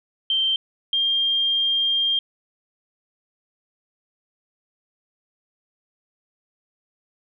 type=tone pair in turn; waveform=sine; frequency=3136 / 3202 Hz; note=G7 / G7; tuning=0 / +36 cents; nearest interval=unison; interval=36 cents; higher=second; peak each=-18 dBFS; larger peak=neither; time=0.3-0.56 / 0.93-2.19 s; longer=second; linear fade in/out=2 ms; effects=none